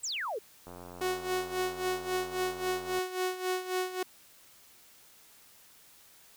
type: exponential sweep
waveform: sine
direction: down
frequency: 8372 to 384.4 Hz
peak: -32 dBFS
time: 0.03-0.39 s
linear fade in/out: 10 ms
type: click train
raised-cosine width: 1 ms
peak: -32 dBFS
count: 206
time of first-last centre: 0.67-2.986 s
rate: 88.5 Hz
type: tone with tremolo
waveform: sawtooth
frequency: 368.6 Hz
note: F#4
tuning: 7 cents flat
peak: -24 dBFS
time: 1.01-4.03 s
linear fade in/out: 5 ms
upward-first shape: sine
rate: 3.7 Hz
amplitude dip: 75%
effects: white hiss -58 dBFS RMS until 6.36 s